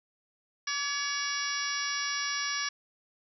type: harmonic tone with a mistuned harmonic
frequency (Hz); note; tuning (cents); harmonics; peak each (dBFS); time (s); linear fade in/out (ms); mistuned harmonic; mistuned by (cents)
565; C#5; +33; 2 / 3 / 4 / 5 / 6 / 7 / 8 / 9 / 10; -38 / -35 / -38 / -42 / -42 / -43 / -43 / -38 / -36; 0.67-2.69; 5; 2; +38
effects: none